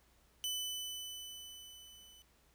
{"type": "tone with level ramp", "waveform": "sawtooth", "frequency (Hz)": 3000, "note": "F#7", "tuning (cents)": 23, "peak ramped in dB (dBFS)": [-32, -55], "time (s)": [0.44, 2.22], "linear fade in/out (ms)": 0, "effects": ["added 60 Hz sine -70 dBFS peak until 2.54 s", "pink hiss -70 dBFS RMS until 2.54 s"]}